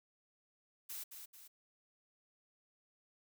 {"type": "noise with echo", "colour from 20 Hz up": "blue", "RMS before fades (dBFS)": -45, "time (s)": [0.89, 1.04], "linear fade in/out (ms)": 10, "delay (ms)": 220, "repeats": 2, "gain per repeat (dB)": -6, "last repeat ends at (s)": 1.48, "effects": []}